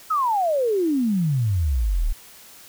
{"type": "exponential sweep", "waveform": "sine", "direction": "down", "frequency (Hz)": [1318.5, 32.7], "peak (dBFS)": -18, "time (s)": [0.1, 2.13], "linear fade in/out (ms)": 10, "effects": ["white hiss -46 dBFS RMS until 2.68 s"]}